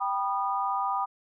sine chord, G augmented, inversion none, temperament just, 784 / 980 / 1225 Hz, G5 / B5 / D#6, 0 / -14 / -27 cents, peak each -30 dBFS, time 0-1.06 s, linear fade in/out 20 ms, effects none

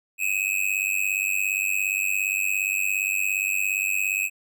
square tone with amplitude modulation, 2552 Hz, D#7, 43 cents sharp, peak -19 dBFS, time 0.18-4.3 s, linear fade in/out 50 ms, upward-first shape sine, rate 97.3 Hz, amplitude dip 95%, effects none

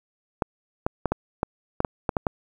clicks, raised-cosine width 1 ms, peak -8 dBFS, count 10, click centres 0.422 / 0.865 / 1.057 / 1.12 / 1.431 / 1.804 / 1.848 / 2.092 / 2.168 / 2.268 s, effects 8-bit

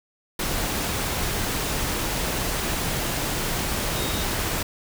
sine tone in noise, 3729 Hz, A#7, in tune, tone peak -35 dBFS, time 3.96-4.24 s, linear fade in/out 5 ms, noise pink, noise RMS -26 dBFS, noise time 0.39-4.63 s, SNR -12 dB, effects none

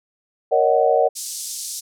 sine chord, D# minor seventh, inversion second, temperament just, 466.7 / 560 / 622.3 / 746.7 Hz, A#4 / C#5 / D#5 / F#5, +2 / +18 / 0 / +16 cents, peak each -19 dBFS, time 0.51-1.09 s, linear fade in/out 20 ms
pink band-pass noise, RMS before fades -30 dBFS, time 1.15-1.81 s, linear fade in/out 20 ms, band 5100 to 11000 Hz, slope 24 dB/octave
effects none

